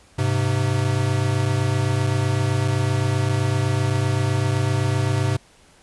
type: tone pair together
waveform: square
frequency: 102.2 / 130 Hz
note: G#2 / C3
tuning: -27 / -11 cents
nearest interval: major third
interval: 416 cents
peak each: -22 dBFS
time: 0.18-5.37 s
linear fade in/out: 10 ms
effects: pink hiss -53 dBFS RMS until 5.82 s + resampled to 24000 Hz